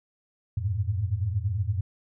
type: tone cluster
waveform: sine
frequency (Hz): 88.6 / 101 / 109.8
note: F2 / G#2 / A2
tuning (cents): +25 / -48 / -3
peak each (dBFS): -29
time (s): 0.57-1.81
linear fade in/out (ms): 5
effects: none